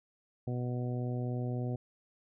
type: harmonic tone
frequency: 123.47 Hz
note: B2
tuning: in tune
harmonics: 1 / 2 / 3 / 4 / 5 / 6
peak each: -33 / -39 / -43 / -45 / -47 / -49 dBFS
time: 0.47-1.76 s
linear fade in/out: 5 ms
effects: none